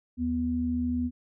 sine tone pair together, 77.61 / 246.4 Hz, D#2 / B3, -4 / -4 cents, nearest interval octave + minor sixth, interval 2000 cents, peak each -33 / -26 dBFS, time 0.17-1.11 s, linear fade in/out 50 ms, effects none

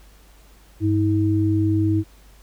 sine tone pair together, 100.1 / 320 Hz, G2 / D#4, +37 / +49 cents, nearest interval octave + minor sixth, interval 2012 cents, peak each -19 dBFS, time 0.8-2.04 s, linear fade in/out 50 ms, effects added 50 Hz sine -48 dBFS peak until 2.42 s + pink hiss -54 dBFS RMS until 2.42 s

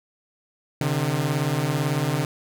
sawtooth beating tone pair, 133.2 / 151.2 Hz, C3 / D#3, +31 / -49 cents, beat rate 18 Hz, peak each -21 / -20 dBFS, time 0.81-2.25 s, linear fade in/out 2 ms, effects none

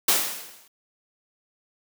white noise with exponential decay, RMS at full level -17 dBFS, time 0.08-0.68 s, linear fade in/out 5 ms, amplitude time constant 130 ms, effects high-pass 200 Hz 12 dB/octave

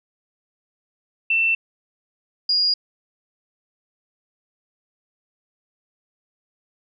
sine tone pair in turn, 2680 / 4856 Hz, E7 / D#8, +28 / -43 cents, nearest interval minor seventh, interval 1029 cents, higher second, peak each -16 dBFS, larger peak neither, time 1.3-1.55 / 2.49-2.74 s, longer neither, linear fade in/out 5 ms, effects none

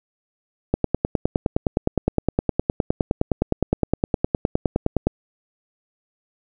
click train, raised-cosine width 2 ms, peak -4 dBFS, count 43, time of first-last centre 0.74-5.07 s, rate 9.7 Hz, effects none

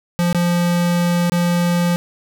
square tone with dropouts, 174.1 Hz, F3, 5 cents flat, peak -15 dBFS, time 0.19-1.96 s, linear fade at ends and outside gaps 0 ms, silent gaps 0.328-0.347 / 1.297-1.32 s, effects none

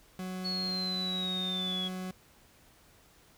40% pulse tone, 185 Hz, F#3, in tune, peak -35 dBFS, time 0.19-2.11 s, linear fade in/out 2 ms
sine linear sweep, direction down, 4395 to 3322 Hz, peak -32 dBFS, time 0.44-1.89 s, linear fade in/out 20 ms
effects pink hiss -61 dBFS RMS until 3.37 s

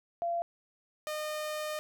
sine / sawtooth tone pair in turn, 685 / 610.3 Hz, F5 / D#5, -34 / -34 cents, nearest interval major second, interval 200 cents, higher first, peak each -29 / -30 dBFS, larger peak first, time 0.22-0.42 / 1.07-1.79 s, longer second, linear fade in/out 0 ms, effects none

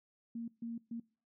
sine tone bursts at uneven times, 231.9 Hz, A#3, 9 cents flat, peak -38 dBFS, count 3, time 0.35-0.48 / 0.62-0.78 / 0.91-1 s, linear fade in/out 5 ms, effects noise-tail reverb RT60 0.4 s tail -23 dB re dry

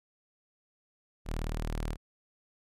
sawtooth tone, 38.89 Hz, D#1, in tune, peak -28 dBFS, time 1.25-1.97 s, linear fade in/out 50 ms, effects resampled to 32000 Hz

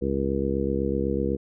harmonic tone, 68 Hz, C#2, 33 cents flat, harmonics 1 / 2 / 3 / 4 / 5 / 6 / 7, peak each -31 / -34 / -29 / -32 / -30 / -31 / -29 dBFS, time 0.01-1.37 s, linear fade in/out 20 ms, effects none

